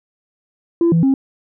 sine tone with pitch steps, 338.5 / 166 / 269 Hz, E4 / E3 / C4, +46 / +12 / +48 cents, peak -9 dBFS, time 0.81-1.14 s, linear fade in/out 2 ms, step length 110 ms, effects tanh soft clip ceiling -8 dBFS

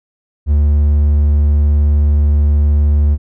triangle tone, 73.42 Hz, D2, in tune, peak -6 dBFS, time 0.46-3.18 s, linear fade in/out 50 ms, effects none

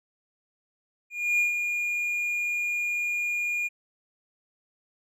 triangle tone with ADSR envelope, 2426 Hz, D#7, 44 cents flat, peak -18 dBFS, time 1.1-3.69 s, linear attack 290 ms, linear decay 130 ms, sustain -6 dB, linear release 26 ms, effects none

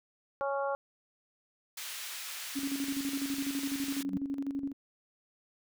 harmonic tone, 277.3 Hz, C#4, 1 cent sharp, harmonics 2 / 3 / 4 / 5, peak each -32 / -36 / -38 / -40 dBFS, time 0.41-0.75 s, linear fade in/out 0 ms
pink high-pass noise, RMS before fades -41 dBFS, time 1.77-4.03 s, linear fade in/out 5 ms, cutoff 1900 Hz, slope 12 dB/octave
sine tone with tremolo, 277.2 Hz, C#4, in tune, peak -30 dBFS, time 2.55-4.73 s, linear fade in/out 20 ms, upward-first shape square, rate 12 Hz, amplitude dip 60%
sine tone with exponential growth, 191 Hz, G3, 45 cents flat, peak -29 dBFS, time 3.94-4.17 s, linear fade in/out 0 ms, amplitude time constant 48 ms
effects none

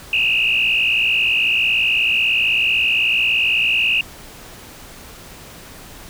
sine tone with frequency modulation, 2677 Hz, E7, 26 cents sharp, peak -14 dBFS, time 0.13-4.01 s, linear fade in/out 2 ms, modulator 58.1 Hz, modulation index 3, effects pink hiss -39 dBFS RMS until 6.09 s

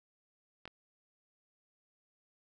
clicks, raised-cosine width 0.3 ms, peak -30 dBFS, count 2, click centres 0.655 / 0.677 s, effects none

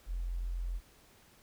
sine tone, 43.56 Hz, F1, 4 cents flat, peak -33 dBFS, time 0.06-0.81 s, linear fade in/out 50 ms, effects pink hiss -62 dBFS RMS until 1.42 s

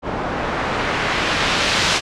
white noise with low-pass filter sweep, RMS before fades -20 dBFS, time 0.02-2.01 s, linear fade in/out 50 ms, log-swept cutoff 820 to 5000 Hz, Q 0.73, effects low-pass 8000 Hz 12 dB/octave

